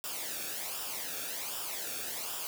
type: noise with flanger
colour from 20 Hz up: white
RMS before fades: -38 dBFS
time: 0.04-2.47 s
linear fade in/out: 0 ms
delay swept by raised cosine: 0.47 to 1.01 ms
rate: 1.3 Hz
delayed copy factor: -0.65
effects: none